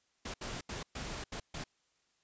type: noise bursts at uneven times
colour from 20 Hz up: pink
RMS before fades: -41 dBFS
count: 6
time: 0.25-0.34 / 0.41-0.61 / 0.69-0.83 / 0.95-1.24 / 1.32-1.4 / 1.54-1.64 s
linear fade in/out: 5 ms
effects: white hiss -75 dBFS RMS until 2.23 s + resampled to 16000 Hz